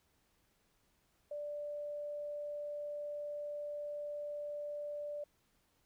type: tone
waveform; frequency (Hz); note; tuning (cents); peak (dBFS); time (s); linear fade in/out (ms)
sine; 587.3; D5; 0; -39; 1.31-5.24; 5
effects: pink hiss -75 dBFS RMS until 5.85 s